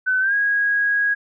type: tone with pitch glide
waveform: sine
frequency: 1513 to 1649.9 Hz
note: F#6 to G#6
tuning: +38 to -12 cents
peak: -16 dBFS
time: 0.06-1.15 s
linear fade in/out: 20 ms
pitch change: +150 cents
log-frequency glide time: 0.2-0.35 s
effects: none